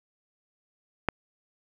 click, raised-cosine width 0.5 ms, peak -8 dBFS, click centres 1.087 s, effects 7-bit

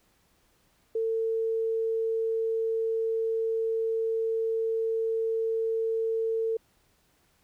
sine tone, 450 Hz, A4, 39 cents sharp, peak -25 dBFS, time 0.95-6.57 s, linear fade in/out 5 ms, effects pink hiss -67 dBFS RMS until 7.43 s

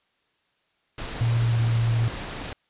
pink noise, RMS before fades -34 dBFS, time 0.98-2.53 s, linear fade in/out 2 ms
sine tone with pitch glide, 116.54 to 115.13 Hz, A#2 to A#2, 0 to -21 cents, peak -19 dBFS, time 1.21-2.08 s, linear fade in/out 0 ms, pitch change -21 cents, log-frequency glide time 1.44-1.66 s
effects white hiss -69 dBFS RMS until 2.69 s + resampled to 8000 Hz

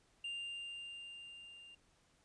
triangle tone with level ramp, 2794 Hz, F7, in tune, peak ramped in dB -38 to -53 dBFS, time 0.24-1.75 s, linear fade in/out 5 ms, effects pink hiss -72 dBFS RMS until 2.24 s + resampled to 22050 Hz

